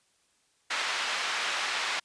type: band-pass noise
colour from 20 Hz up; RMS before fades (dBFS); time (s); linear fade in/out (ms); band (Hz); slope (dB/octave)
pink; -31; 0.7-2; 10; 1200 to 4200; 12
effects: white hiss -69 dBFS RMS until 2.04 s + resampled to 22050 Hz